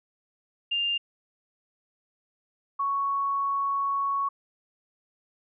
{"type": "tone pair in turn", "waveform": "sine", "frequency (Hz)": [2800, 1111.2], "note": ["F7", "C#6"], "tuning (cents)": [4, 4], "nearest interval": "octave + major third", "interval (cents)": 1600, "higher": "first", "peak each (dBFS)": -24, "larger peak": "neither", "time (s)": [[0.71, 0.98], [2.79, 4.29]], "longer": "second", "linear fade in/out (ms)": 10, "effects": []}